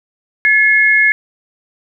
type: tone pair together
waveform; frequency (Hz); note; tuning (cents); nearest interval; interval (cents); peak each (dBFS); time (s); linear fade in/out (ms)
sine; 1714.4 / 2160; A6 / C#7; -45 / -45; major third; 400; -11 / -10; 0.45-1.12; 0
effects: none